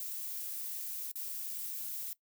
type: noise with dropouts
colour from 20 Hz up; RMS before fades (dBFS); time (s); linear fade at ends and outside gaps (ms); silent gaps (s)
violet; -40; 0-2.13; 1; 1.116-1.156
effects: noise-tail reverb RT60 0.1 s tail -19 dB re dry